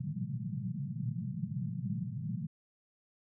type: band-pass noise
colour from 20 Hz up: pink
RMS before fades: -37 dBFS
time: 0-2.47 s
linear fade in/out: 10 ms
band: 110 to 210 Hz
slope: 96 dB/octave
effects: none